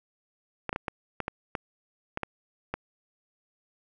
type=clicks; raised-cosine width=0.5 ms; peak=-15 dBFS; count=10; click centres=0.693 / 0.729 / 0.761 / 0.882 / 1.203 / 1.281 / 1.552 / 2.174 / 2.233 / 2.74 s; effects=none